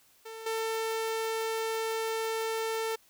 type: tone with level steps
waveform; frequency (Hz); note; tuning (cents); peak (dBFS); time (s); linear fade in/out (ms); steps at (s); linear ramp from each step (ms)
sawtooth; 447; A4; +27; -37 / -26; 0.25-2.96; 10; 0.46; 5
effects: white hiss -63 dBFS RMS until 3.09 s